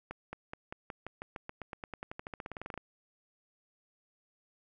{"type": "accelerating click train", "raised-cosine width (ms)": 0.5, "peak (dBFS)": -25, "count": 27, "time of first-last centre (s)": [0.11, 2.777], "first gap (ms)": 220, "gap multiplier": 0.93, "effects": []}